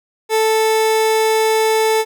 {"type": "tone", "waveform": "30% pulse", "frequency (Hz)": 440, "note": "A4", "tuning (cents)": 0, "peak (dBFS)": -10, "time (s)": [0.29, 2.05], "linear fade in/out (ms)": 50, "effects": []}